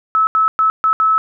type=tone bursts at uneven times; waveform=sine; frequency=1300 Hz; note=E6; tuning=24 cents flat; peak=-10 dBFS; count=5; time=0.15-0.27 / 0.35-0.48 / 0.59-0.7 / 0.84-0.93 / 1-1.18 s; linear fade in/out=0 ms; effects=none